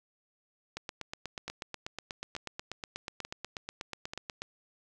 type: two click trains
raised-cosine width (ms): 0.2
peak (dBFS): -20 / -21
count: 31 / 4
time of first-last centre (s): 0.77-4.42 / 1.48-4.135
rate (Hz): 8.22 / 1.13
effects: none